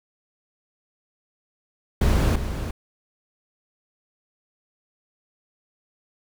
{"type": "noise with echo", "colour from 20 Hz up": "brown", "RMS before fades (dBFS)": -19, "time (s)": [2.01, 2.36], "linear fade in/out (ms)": 5, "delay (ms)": 350, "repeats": 1, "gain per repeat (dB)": -9, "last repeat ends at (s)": 2.71, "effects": []}